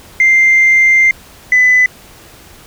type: tone pair in turn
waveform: sine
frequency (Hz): 2093 / 2003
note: C7 / B6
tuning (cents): 0 / +24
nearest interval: minor second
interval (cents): 76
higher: first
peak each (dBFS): -4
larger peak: neither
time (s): 0.2-1.11 / 1.52-1.86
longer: first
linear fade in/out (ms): 2
effects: tanh soft clip ceiling -2 dBFS + pink hiss -39 dBFS RMS until 2.66 s